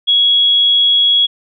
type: tone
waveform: sine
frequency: 3334 Hz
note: G#7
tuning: 6 cents sharp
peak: -8 dBFS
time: 0.07-1.27 s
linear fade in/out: 20 ms
effects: none